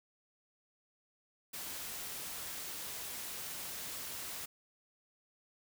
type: noise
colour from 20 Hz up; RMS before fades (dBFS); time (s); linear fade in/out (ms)
white; -43; 1.53-4.46; 10
effects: none